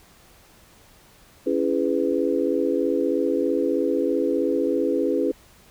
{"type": "chord", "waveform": "sine", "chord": "C# minor seventh", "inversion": "none", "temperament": "just", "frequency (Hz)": [277.2, 332.6, 415.8, 498.9], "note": ["C#4", "E4", "G#4", "B4"], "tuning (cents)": [0, 16, 2, 17], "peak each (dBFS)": -25, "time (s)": [1.46, 5.32], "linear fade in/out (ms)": 10, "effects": ["pink hiss -53 dBFS RMS until 5.7 s"]}